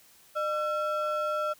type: ring-modulated tone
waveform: triangle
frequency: 979 Hz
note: B5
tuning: 15 cents flat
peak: -22 dBFS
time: 0.35-1.54 s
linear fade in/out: 20 ms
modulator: 372 Hz
effects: white hiss -58 dBFS RMS until 1.59 s